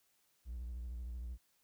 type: tone with vibrato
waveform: triangle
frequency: 60.1 Hz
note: B1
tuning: 46 cents flat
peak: -38 dBFS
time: 0.45-1.38 s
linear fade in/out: 50 ms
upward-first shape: sine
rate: 13 Hz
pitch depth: 100 cents each way
effects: tanh soft clip ceiling -34 dBFS + white hiss -75 dBFS RMS until 1.63 s